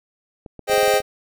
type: clicks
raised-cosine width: 2 ms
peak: -23 dBFS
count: 9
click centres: 0.462 / 0.593 / 0.698 / 0.734 / 0.779 / 0.831 / 0.879 / 0.939 / 1.003 s
type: chord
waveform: square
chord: Ab major seventh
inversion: none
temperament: equal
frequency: 415.3 / 523.3 / 622.3 / 784 Hz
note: Ab4 / C5 / Eb5 / G5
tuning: 0 / 0 / 0 / 0 cents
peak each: -21 / -20 / -22 / -22 dBFS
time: 0.67-1.02 s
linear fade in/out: 50 ms
effects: none